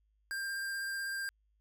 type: tone with vibrato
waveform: square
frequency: 1593 Hz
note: G6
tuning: 27 cents sharp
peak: -36 dBFS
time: 0.31-1.29 s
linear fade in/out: 0 ms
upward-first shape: sine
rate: 16 Hz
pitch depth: 13 cents each way
effects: added 52 Hz sine -70 dBFS peak until 1.6 s